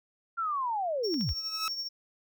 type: linear sweep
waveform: sine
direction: down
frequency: 1396.9 to 33.35 Hz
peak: -28 dBFS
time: 0.37-1.34 s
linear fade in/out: 20 ms
type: tone with tremolo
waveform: triangle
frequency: 5500 Hz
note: F8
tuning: 27 cents flat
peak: -29 dBFS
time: 1.03-1.89 s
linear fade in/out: 20 ms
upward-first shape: triangle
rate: 12 Hz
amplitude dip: 60%
type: clicks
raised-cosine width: 0.2 ms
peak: -29 dBFS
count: 4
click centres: 1.142 / 1.21 / 1.291 / 1.681 s
type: tone with exponential growth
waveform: sawtooth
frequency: 1296 Hz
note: E6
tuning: 30 cents flat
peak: -25 dBFS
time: 1.3-1.68 s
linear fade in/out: 2 ms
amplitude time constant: 82 ms
effects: none